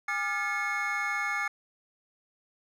triangle tone cluster, 816 / 1196 / 1398 / 1723 / 2177 Hz, G#5 / D6 / F6 / A6 / C#7, -31 / +31 / +1 / -37 / -32 cents, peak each -36 / -34 / -34 / -33 / -30 dBFS, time 0.08-1.48 s, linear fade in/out 5 ms, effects none

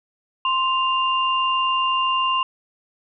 sine tone pair together, 1046.5 / 2794 Hz, C6 / F7, 0 / 0 cents, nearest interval octave + perfect fourth, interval 1700 cents, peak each -19 / -23 dBFS, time 0.45-2.43 s, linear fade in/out 2 ms, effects none

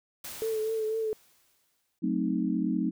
white noise with exponential decay, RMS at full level -39 dBFS, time 0.24-1.99 s, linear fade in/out 5 ms, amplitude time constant 380 ms
sine tone with vibrato, 440 Hz, A4, in tune, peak -27 dBFS, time 0.42-1.13 s, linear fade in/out 0 ms, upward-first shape triangle, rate 4 Hz, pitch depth 38 cents each way
sine chord, F# diminished seventh, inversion none, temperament equal, 185 / 220 / 261.6 / 311.1 Hz, F#3 / A3 / C4 / Eb4, 0 / 0 / 0 / 0 cents, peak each -31 dBFS, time 2.02-2.91 s, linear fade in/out 20 ms
effects none

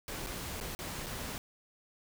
pink noise with dropouts, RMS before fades -40 dBFS, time 0.08-1.38 s, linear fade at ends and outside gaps 1 ms, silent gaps 0.264-0.269 / 0.602-0.61 / 0.75-0.79 / 1.062-1.066 s, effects none

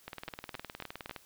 two click trains, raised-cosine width 0.3 ms, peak -23 / -24 dBFS, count 4 / 22, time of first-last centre 0.28-1.095 / 0.08-1.162 s, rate 3.68 / 19.4 Hz, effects white hiss -61 dBFS RMS until 1.25 s

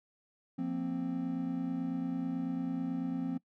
triangle chord, F suspended fourth, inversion none, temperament just, 174.61 / 232.8 / 261.9 Hz, F3 / Bb3 / C4, 0 / -2 / +2 cents, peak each -36 / -38 / -32 dBFS, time 0.58-3.38 s, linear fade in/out 10 ms, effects noise-tail reverb RT60 0.1 s tail -22 dB re dry

